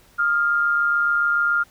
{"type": "tone pair together", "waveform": "sine", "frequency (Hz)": [1254, 1401], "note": ["D#6", "F6"], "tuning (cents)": [13, 5], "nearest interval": "major second", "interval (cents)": 192, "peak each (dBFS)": [-27, -17], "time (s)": [0.18, 1.64], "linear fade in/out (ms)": 20, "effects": ["pink hiss -54 dBFS RMS until 1.7 s"]}